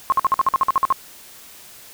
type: tone bursts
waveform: sine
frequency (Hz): 1072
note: C6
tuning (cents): +42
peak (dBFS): -12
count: 12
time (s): 0.1-0.925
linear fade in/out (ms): 0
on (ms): 22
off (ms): 51
effects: white hiss -43 dBFS RMS until 1.93 s